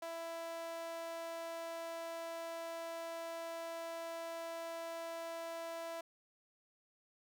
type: tone with high-pass filter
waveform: sawtooth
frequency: 332.1 Hz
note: E4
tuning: 13 cents sharp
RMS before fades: -44 dBFS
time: 0.02-6.01 s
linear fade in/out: 5 ms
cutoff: 670 Hz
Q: 2.7
effects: none